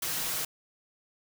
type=noise with comb filter; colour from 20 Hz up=white; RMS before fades=-32 dBFS; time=0.02-0.45 s; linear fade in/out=5 ms; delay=6.3 ms; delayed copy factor=+0.9; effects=none